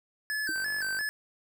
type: tone with vibrato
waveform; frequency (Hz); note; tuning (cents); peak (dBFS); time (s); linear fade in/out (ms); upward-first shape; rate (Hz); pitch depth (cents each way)
square; 1633; G#6; -30; -30; 0.3-1.09; 0; square; 2.9; 88
type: tone with exponential decay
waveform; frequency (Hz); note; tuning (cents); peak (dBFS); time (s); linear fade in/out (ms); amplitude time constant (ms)
sine; 316.7; D#4; +31; -32; 0.49-0.57; 0; 16
type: click train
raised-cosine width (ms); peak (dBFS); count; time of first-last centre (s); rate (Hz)
0.5; -31; 23; 0.56-1.01; 48.9
effects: none